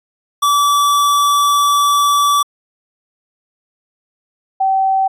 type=tone pair in turn; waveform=square / sine; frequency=1154 / 769.7 Hz; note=D6 / G5; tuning=-31 / -32 cents; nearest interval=perfect fifth; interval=701 cents; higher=first; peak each=-11 dBFS; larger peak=neither; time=0.42-2.43 / 4.6-5.08 s; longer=first; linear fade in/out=10 ms; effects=resampled to 32000 Hz